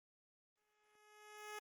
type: tone with exponential growth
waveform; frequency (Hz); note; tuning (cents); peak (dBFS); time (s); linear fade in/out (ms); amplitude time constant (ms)
10% pulse; 421.8; G#4; +27; -37; 0.57-1.59; 5; 220
effects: Opus 24 kbps